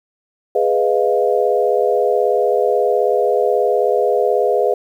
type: chord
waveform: sine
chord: F half-diminished seventh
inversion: first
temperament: equal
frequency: 415.3 / 493.9 / 622.3 / 698.5 Hz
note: Ab4 / Cb5 / Eb5 / F5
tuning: 0 / 0 / 0 / 0 cents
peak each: -17 / -17 / -20 / -20 dBFS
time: 0.55-4.74 s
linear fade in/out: 5 ms
effects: 8-bit